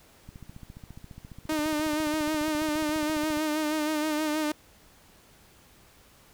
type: click train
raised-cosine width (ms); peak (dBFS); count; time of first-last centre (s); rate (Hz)
5; -31; 46; 0.29-3.372; 14.6
type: tone with vibrato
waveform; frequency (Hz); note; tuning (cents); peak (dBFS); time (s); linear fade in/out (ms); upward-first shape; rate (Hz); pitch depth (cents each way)
sawtooth; 306.2; D#4; -28; -22; 1.49-4.52; 5; sine; 6.3; 44
effects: pink hiss -57 dBFS RMS until 6.33 s